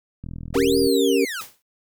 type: click train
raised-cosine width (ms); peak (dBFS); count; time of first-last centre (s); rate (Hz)
5; -22; 27; 0.24-0.867; 41.5
type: linear two-way sweep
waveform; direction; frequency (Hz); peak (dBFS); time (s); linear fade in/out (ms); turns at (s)
sawtooth; up then down; 537 to 4978 to 1230; -24; 0.54-1.41; 5; 0.78
type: chord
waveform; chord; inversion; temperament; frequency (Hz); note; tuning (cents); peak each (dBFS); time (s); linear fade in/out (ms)
sine; G diminished; second; equal; 277.2 / 392 / 466.2; Db4 / G4 / Bb4; 0 / 0 / 0; -20; 0.55-1.25; 5
type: noise with exponential decay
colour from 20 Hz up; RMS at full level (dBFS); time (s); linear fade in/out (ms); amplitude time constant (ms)
white; -33; 1.41-1.62; 0; 44
effects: noise-tail reverb RT60 0.1 s tail -26 dB re dry